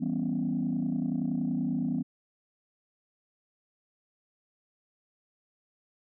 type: chord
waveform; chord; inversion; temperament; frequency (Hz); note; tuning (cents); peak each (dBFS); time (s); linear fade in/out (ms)
sine; C# half-diminished seventh; first; equal; 164.81 / 196 / 246.9 / 277.2; E3 / G3 / B3 / C#4; 0 / 0 / 0 / 0; -33 / -33 / -29 / -33; 0-2.03; 20
effects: tanh soft clip ceiling -21 dBFS